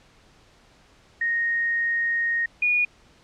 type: tone pair in turn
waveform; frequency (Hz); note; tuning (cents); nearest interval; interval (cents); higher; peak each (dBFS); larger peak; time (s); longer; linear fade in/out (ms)
sine; 1862 / 2449; A#6 / D#7; -2 / -28; perfect fourth; 474; second; -21 / -18; second; 1.21-2.46 / 2.62-2.85; first; 5
effects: pink hiss -56 dBFS RMS until 3.23 s + low-pass 6000 Hz 12 dB/octave